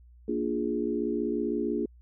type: chord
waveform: sine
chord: Bb dominant seventh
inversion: none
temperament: equal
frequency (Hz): 233.1 / 293.7 / 349.2 / 415.3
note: Bb3 / D4 / F4 / Ab4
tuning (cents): 0 / 0 / 0 / 0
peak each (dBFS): -32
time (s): 0.28-1.86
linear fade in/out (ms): 5
effects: added 60 Hz sine -51 dBFS peak until 2.01 s